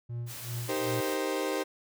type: tone with tremolo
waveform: triangle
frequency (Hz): 119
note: A#2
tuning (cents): +36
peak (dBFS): -30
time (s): 0.09-1.01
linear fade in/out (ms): 10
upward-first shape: sine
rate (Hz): 2.6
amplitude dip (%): 95
type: noise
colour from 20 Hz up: white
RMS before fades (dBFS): -42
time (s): 0.26-1.18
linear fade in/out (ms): 50
type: chord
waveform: 35% pulse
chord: C minor seventh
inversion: first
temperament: equal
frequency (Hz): 311.1 / 392 / 466.2 / 523.3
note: Eb4 / G4 / Bb4 / C5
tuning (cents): 0 / 0 / 0 / 0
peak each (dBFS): -33 / -32 / -36 / -32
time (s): 0.68-1.64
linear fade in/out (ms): 20
effects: none